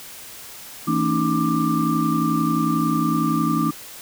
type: tone cluster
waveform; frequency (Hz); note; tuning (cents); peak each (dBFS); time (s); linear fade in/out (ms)
sine; 164.1 / 227.2 / 279 / 310.1 / 1184; E3 / A#3 / C#4 / D#4 / D6; -8 / -44 / +11 / -6 / +14; -24; 0.87-3.71; 10
effects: white hiss -39 dBFS RMS until 4.01 s